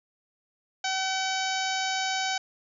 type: harmonic tone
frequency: 761 Hz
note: F#5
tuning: 48 cents sharp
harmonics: 1 / 2 / 3 / 4 / 5 / 6 / 7 / 8 / 9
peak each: -30 / -33 / -35 / -36 / -37 / -38 / -38 / -39 / -40 dBFS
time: 0.84-2.38 s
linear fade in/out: 5 ms
effects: none